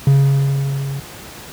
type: tone with level ramp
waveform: triangle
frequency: 138 Hz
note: C#3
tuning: 7 cents flat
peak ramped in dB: -5 to -20 dBFS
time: 0.07-1 s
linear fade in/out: 2 ms
effects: pink hiss -35 dBFS RMS until 1.52 s + high-pass 60 Hz 12 dB/octave